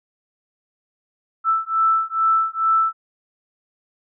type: beating tone pair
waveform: sine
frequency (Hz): 1321 / 1323.3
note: E6 / E6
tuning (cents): +3 / +6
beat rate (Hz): 2.3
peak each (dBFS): -19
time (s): 1.44-2.93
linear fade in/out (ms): 50
effects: none